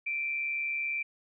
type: tone pair together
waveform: sine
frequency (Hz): 2349 / 2489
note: D7 / D#7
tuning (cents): 0 / 0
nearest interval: minor second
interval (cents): 100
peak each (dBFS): -30 / -39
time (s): 0.06-1.03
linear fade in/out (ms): 10
effects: none